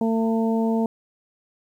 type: harmonic tone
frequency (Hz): 225.3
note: A3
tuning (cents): +41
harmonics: 1 / 2 / 3 / 4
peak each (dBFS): -20 / -26 / -30 / -32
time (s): 0.01-0.86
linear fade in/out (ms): 2
effects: 9-bit